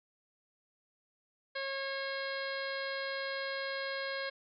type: harmonic tone with a mistuned harmonic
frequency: 544 Hz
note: C#5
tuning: 33 cents flat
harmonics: 1 / 2 / 3 / 4 / 5 / 6 / 7 / 8 / 9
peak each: -39 / -45 / -40 / -44 / -52 / -48 / -53 / -45 / -51 dBFS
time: 1.55-4.3 s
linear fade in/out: 10 ms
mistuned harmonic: 8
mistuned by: -69 cents
effects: none